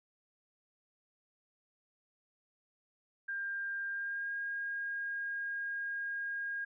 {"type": "tone with pitch glide", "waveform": "sine", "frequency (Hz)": [1598, 1625], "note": ["G6", "G#6"], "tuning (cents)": [33, -38], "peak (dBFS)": -35, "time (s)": [3.28, 6.65], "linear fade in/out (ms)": 10, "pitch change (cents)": 29, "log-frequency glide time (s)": [3.9, 4.33], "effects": []}